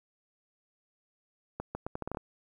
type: accelerating click train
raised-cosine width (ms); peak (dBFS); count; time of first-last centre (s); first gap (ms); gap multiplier
1; -21; 9; 1.6-2.172; 150; 0.77
effects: 10-bit